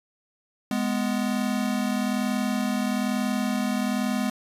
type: tone pair together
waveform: square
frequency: 207.6 / 248.7 Hz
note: G#3 / B3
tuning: 0 / +12 cents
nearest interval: minor third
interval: 312 cents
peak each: -27 dBFS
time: 0.71-4.3 s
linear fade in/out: 2 ms
effects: resampled to 32000 Hz